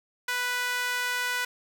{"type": "tone with high-pass filter", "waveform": "sawtooth", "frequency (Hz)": 493.9, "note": "B4", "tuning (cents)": 0, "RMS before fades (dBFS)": -29, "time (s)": [0.28, 1.45], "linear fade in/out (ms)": 5, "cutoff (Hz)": 1500, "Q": 1.9, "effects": []}